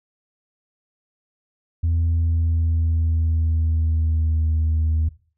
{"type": "tone with pitch glide", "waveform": "sine", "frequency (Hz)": [83.1, 79.07], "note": ["E2", "D#2"], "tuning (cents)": [15, 28], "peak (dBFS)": -15, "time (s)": [1.83, 5.09], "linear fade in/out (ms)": 10, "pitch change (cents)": -87, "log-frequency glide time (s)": [1.99, 4.48], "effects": ["noise-tail reverb RT60 0.4 s tail -19 dB re dry", "tanh soft clip ceiling -15 dBFS"]}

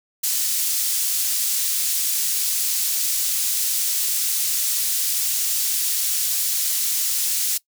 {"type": "high-pass noise", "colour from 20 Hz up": "pink", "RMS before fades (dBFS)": -22, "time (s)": [0.23, 7.58], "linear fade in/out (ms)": 10, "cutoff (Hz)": 6100, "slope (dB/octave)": 12, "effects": ["noise-tail reverb RT60 0.1 s tail -21 dB re dry"]}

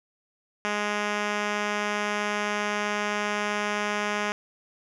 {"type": "tone with low-pass filter", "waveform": "5% pulse", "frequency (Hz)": 207.7, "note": "G#3", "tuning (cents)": 0, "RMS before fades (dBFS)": -28, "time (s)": [0.65, 4.32], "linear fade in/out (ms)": 0, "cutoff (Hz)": 5100, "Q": 0.72, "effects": []}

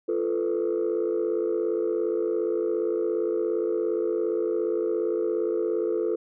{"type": "tone cluster", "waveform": "sine", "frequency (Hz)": [344.9, 439, 496.3], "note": ["F4", "A4", "B4"], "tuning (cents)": [-22, -4, 8], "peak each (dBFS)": [-26, -25, -29], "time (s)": [0.08, 6.16], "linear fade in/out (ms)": 10, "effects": ["tanh soft clip ceiling -18 dBFS"]}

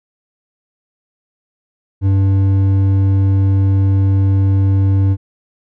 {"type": "tone with hard clipping", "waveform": "triangle", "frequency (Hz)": 97.2, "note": "G2", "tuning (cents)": -14, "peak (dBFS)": -11, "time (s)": [2.01, 5.17], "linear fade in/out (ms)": 50, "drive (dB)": 10, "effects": []}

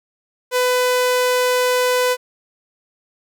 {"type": "tone", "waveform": "sawtooth", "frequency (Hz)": 500, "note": "B4", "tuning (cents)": 21, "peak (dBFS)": -11, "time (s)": [0.51, 2.17], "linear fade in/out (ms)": 50, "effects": []}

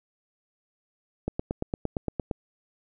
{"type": "click train", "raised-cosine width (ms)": 2, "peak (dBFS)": -14, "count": 10, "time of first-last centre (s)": [1.28, 2.312], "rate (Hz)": 8.72, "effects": []}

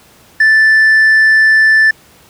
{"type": "tone with hard clipping", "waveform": "triangle", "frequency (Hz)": 1760, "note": "A6", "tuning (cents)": 0, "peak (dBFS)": -4, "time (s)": [0.4, 1.91], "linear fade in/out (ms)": 5, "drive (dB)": 1, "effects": ["pink hiss -44 dBFS RMS until 2.29 s", "high-pass 80 Hz 12 dB/octave"]}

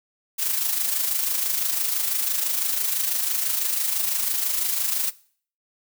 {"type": "noise with amplitude modulation", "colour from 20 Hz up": "blue", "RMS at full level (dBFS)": -22, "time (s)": [0.38, 5.11], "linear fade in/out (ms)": 20, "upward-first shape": "sine", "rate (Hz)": 26, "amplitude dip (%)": 50, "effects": ["noise-tail reverb RT60 0.5 s tail -20 dB re dry"]}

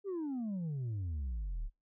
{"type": "exponential sweep", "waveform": "sine", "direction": "down", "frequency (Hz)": [411.6, 34.08], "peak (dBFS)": -32, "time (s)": [0.04, 1.7], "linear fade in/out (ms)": 50, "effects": ["noise-tail reverb RT60 0.2 s tail -22 dB re dry", "tanh soft clip ceiling -34 dBFS"]}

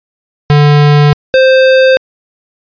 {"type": "tone pair in turn", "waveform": "square", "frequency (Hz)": [146.83, 523.2], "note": ["D3", "C5"], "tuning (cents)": [0, 0], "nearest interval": "octave + minor seventh", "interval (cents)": 2200, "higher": "second", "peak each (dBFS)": -4, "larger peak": "neither", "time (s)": [[0.5, 1.13], [1.34, 1.97]], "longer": "neither", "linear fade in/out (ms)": 0, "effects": ["resampled to 11025 Hz"]}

